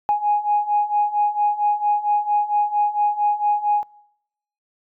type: beating tone pair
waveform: sine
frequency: 828 / 832.4 Hz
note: G#5 / G#5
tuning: -5 / +4 cents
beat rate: 4.4 Hz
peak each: -21 / -18 dBFS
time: 0.09-3.83 s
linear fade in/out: 0 ms
effects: noise-tail reverb RT60 0.8 s tail -23 dB re dry + tanh soft clip ceiling -9 dBFS